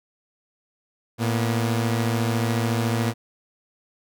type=tone pair together; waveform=sawtooth; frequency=113.38 / 240.7 Hz; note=A#2 / B3; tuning=-48 / -44 cents; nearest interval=octave + minor second; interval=1304 cents; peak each=-18 / -23 dBFS; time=1.18-3.14 s; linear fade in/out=50 ms; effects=none